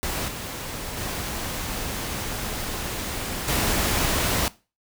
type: noise with level steps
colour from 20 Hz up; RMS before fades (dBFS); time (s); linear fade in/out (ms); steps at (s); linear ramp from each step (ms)
pink; -28 / -33 / -30 / -23; 0.03-4.48; 0; 0.28 / 0.97 / 3.48; 2
effects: noise-tail reverb RT60 0.3 s tail -19 dB re dry